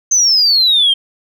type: exponential sweep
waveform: sine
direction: down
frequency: 6300 to 3136 Hz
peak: -7 dBFS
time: 0.11-0.94 s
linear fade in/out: 10 ms
effects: tanh soft clip ceiling -4 dBFS